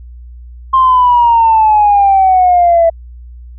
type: exponential sweep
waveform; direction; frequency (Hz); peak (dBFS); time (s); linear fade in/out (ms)
sine; down; 1061 to 660; -4; 0.73-2.9; 10
effects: tanh soft clip ceiling 0 dBFS + added 60 Hz sine -29 dBFS peak until 3.58 s